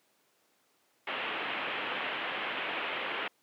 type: low-pass noise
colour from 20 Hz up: white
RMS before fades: -35 dBFS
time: 1.07-3.28 s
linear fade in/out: 5 ms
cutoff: 3100 Hz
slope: 48 dB/octave
effects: pink hiss -70 dBFS RMS until 3.42 s + high-pass 300 Hz 12 dB/octave